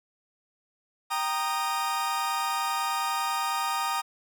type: chord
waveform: 40% pulse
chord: Eb major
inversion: first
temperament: equal with one note detuned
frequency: 784 / 932.3 / 1233.1 Hz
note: G5 / Bb5 / Eb6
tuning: 0 / 0 / -16 cents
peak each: -32 / -30 / -29 dBFS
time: 1.1-4.02 s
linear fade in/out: 20 ms
effects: none